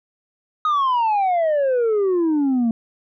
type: exponential sweep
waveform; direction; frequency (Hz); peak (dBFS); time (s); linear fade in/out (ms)
sine; down; 1263 to 223.8; -13; 0.65-2.71; 2
effects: tanh soft clip ceiling -15 dBFS